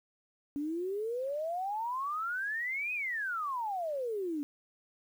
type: exponential two-way sweep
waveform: sine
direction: up then down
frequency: 280.5 to 2542 to 280.5 Hz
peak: -32 dBFS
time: 0.56-4.43 s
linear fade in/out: 0 ms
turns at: 2.93 s
effects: 10-bit